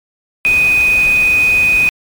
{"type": "tone in noise", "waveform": "sine", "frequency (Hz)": 2494, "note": "D#7", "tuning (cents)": 3, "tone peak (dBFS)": -8, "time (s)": [0.45, 1.89], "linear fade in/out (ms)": 0, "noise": "pink", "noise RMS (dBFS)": -26, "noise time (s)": [0.45, 1.89], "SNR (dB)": 15, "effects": ["MP3 96 kbps"]}